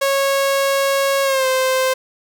sawtooth tone with pitch glide, 550 to 520.3 Hz, C#5 to C5, -14 to -10 cents, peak -11 dBFS, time 0.01-1.94 s, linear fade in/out 10 ms, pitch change -96 cents, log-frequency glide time 1.23-1.47 s, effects none

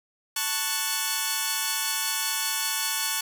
5% pulse chord, F# minor, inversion first, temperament equal, 880 / 1108.7 / 1480 Hz, A5 / C#6 / F#6, 0 / 0 / 0 cents, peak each -18 dBFS, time 0.36-3.21 s, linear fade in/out 5 ms, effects none

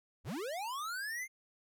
square linear sweep, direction up, 52.9 to 2136 Hz, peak -38 dBFS, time 0.24-1.28 s, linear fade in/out 50 ms, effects none

